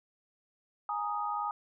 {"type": "chord", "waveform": "sine", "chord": "Ab suspended second", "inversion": "none", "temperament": "equal", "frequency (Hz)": [830.6, 932.3, 1244.5], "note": ["Ab5", "Bb5", "Eb6"], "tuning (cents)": [0, 0, 0], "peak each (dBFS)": [-35, -38, -34], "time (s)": [0.89, 1.51], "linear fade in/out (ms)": 2, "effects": []}